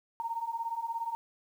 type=beating tone pair; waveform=sine; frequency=909 / 926 Hz; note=A#5 / A#5; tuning=-44 / -12 cents; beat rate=17 Hz; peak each=-37 / -34 dBFS; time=0.2-1.15 s; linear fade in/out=0 ms; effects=10-bit